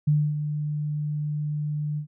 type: tone with ADSR envelope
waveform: sine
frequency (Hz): 149.4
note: D3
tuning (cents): +30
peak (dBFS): -16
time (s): 0.07-2.07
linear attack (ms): 10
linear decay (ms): 260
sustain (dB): -9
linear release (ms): 94
effects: none